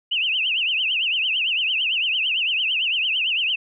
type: tone with vibrato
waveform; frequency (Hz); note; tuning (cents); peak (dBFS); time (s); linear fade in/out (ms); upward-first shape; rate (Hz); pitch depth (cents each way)
sine; 2801; F7; +4; -19; 0.11-3.56; 10; triangle; 8.9; 220
effects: none